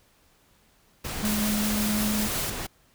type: noise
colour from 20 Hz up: pink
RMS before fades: -33 dBFS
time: 1.04-2.67 s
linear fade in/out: 10 ms
type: tone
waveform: triangle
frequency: 211.4 Hz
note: G#3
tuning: 31 cents sharp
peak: -23 dBFS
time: 1.22-2.28 s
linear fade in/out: 20 ms
type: noise with tremolo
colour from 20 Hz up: white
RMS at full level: -30 dBFS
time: 1.25-2.5 s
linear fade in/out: 0 ms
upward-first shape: triangle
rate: 5.5 Hz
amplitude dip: 25%
effects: pink hiss -62 dBFS RMS until 2.94 s